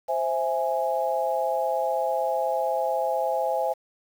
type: chord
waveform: sine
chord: C augmented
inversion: none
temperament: equal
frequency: 523.3 / 659.3 / 830.6 Hz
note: C5 / E5 / G#5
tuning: 0 / 0 / 0 cents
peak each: -27 dBFS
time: 0.08-3.74 s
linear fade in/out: 20 ms
effects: 8-bit